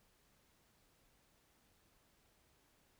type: silence
effects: pink hiss -73 dBFS RMS until 2.99 s